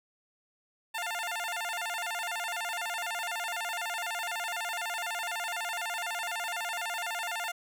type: tone with vibrato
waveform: 15% pulse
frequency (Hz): 792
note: G5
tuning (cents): +18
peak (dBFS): -26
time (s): 0.94-7.52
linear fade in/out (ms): 10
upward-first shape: square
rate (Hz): 12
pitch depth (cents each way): 210
effects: none